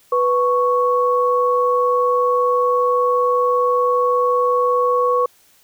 sine tone pair together, 493.9 / 1108.7 Hz, B4 / C#6, 0 / 0 cents, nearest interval octave + major second, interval 1400 cents, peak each -16 / -17 dBFS, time 0.12-5.26 s, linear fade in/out 5 ms, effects white hiss -54 dBFS RMS until 5.63 s

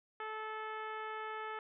harmonic tone, 435.1 Hz, A4, 19 cents flat, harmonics 1 / 2 / 3 / 4 / 5 / 6 / 7 / 8, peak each -46 / -45 / -44 / -48 / -52 / -59 / -59 / -64 dBFS, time 0.2-1.59 s, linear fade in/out 2 ms, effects none

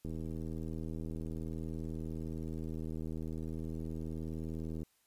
click train, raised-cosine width 3 ms, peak -29 dBFS, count 384, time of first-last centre 0.05-4.832 s, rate 80.1 Hz, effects white hiss -73 dBFS RMS until 5.06 s + resampled to 32000 Hz

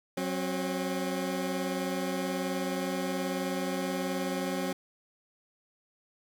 20% pulse tone pair together, 185 / 268.1 Hz, F#3 / C4, 0 / +42 cents, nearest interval tritone, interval 642 cents, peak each -28 dBFS, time 0.17-4.73 s, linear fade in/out 5 ms, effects none

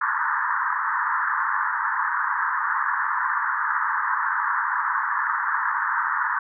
pink band-pass noise, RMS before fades -24 dBFS, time 0.01-6.39 s, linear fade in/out 5 ms, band 910 to 1800 Hz, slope 96 dB/octave, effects none

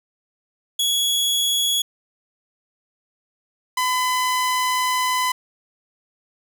sawtooth tone pair in turn, 3356 / 1009.3 Hz, G#7 / B5, +17 / +37 cents, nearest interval octave + major sixth, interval 2080 cents, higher first, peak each -15 dBFS, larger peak neither, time 0.79-1.82 / 3.77-5.32 s, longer second, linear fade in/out 5 ms, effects none

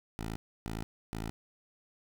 10% pulse tone bursts, 55 Hz, A1, in tune, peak -28 dBFS, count 3, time 0.19-1.3 s, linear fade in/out 0 ms, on 170 ms, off 300 ms, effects none

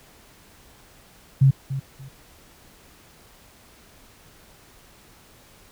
sine tone with echo, 135.3 Hz, C#3, 42 cents flat, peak -11 dBFS, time 1.41-1.51 s, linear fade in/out 10 ms, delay 290 ms, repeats 2, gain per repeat -13 dB, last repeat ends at 2.09 s, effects pink hiss -52 dBFS RMS until 5.71 s

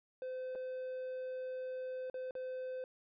triangle tone with dropouts, 513 Hz, C5, 34 cents flat, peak -37 dBFS, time 0.22-2.84 s, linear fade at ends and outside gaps 1 ms, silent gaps 0.552-0.556 / 2.099-2.142 / 2.309-2.352 s, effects resampled to 11025 Hz

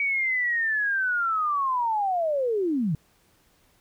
sine linear sweep, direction down, 2275 to 140 Hz, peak -22 dBFS, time 0-2.95 s, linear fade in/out 2 ms, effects pink hiss -63 dBFS RMS until 3.8 s

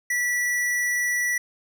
sine tone with hard clipping, 1954 Hz, B6, 19 cents flat, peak -23 dBFS, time 0.1-1.38 s, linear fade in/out 5 ms, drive 15 dB, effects none

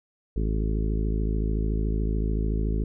harmonic tone, 53.7 Hz, A1, 41 cents flat, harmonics 1 / 2 / 3 / 4 / 5 / 6 / 7 / 8, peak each -24 / -33 / -33 / -35 / -37 / -39 / -38 / -39 dBFS, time 0.36-2.84 s, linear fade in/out 5 ms, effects none

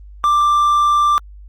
triangle tone, 1180 Hz, D6, 8 cents sharp, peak -9 dBFS, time 0.24-1.18 s, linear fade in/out 0 ms, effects added 50 Hz sine -35 dBFS peak until 1.48 s + Opus 32 kbps

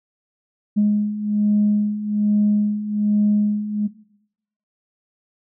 sine beating tone pair, 207.7 / 208.9 Hz, G#3 / G#3, 0 / +10 cents, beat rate 1.2 Hz, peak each -21 / -16 dBFS, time 0.76-3.88 s, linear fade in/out 20 ms, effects noise-tail reverb RT60 0.8 s tail -19 dB re dry + tanh soft clip ceiling -9 dBFS

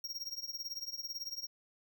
square tone with tremolo, 5588 Hz, F8, in tune, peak -36 dBFS, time 0.04-1.47 s, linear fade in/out 2 ms, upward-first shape triangle, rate 18 Hz, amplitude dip 95%, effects none

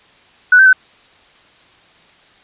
sine tone with pitch steps, 1482 / 1550 / 1518 Hz, F#6 / G6 / F#6, +2 / -20 / +44 cents, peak -4 dBFS, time 0.52-0.73 s, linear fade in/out 5 ms, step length 70 ms, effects white hiss -48 dBFS RMS until 2.43 s + resampled to 8000 Hz

